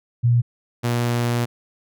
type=tone pair in turn; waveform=sine / sawtooth; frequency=119.6 / 119.6 Hz; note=A#2 / A#2; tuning=+45 / +45 cents; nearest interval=unison; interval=0 cents; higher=neither; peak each=-13 / -15 dBFS; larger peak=first; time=0.23-0.42 / 0.83-1.46 s; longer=second; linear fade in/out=20 ms; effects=none